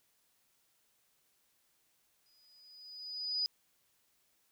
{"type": "tone with exponential growth", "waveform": "sine", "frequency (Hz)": 4957, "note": "D#8", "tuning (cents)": -7, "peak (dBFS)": -29, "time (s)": [2.26, 3.46], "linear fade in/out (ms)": 0, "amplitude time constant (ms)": 260, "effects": ["white hiss -74 dBFS RMS until 4.51 s"]}